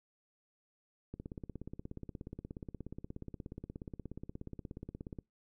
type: click train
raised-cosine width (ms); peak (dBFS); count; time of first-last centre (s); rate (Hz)
3; -30; 69; 1.14-5.188; 16.8
effects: noise-tail reverb RT60 0.2 s tail -25 dB re dry